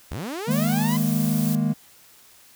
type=linear sweep; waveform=sawtooth; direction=up; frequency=51.91 to 1032 Hz; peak=-25 dBFS; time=0.11-0.97 s; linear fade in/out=5 ms
type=chord; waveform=triangle; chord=D# suspended fourth; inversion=none; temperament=just; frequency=155.56 / 207.4 / 233.3 Hz; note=D#3 / G#3 / A#3; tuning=0 / -2 / +2 cents; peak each=-22 dBFS; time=0.47-1.74 s; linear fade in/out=20 ms
type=noise; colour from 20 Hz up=blue; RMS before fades=-33 dBFS; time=0.51-1.55 s; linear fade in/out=0 ms
effects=white hiss -52 dBFS RMS until 2.55 s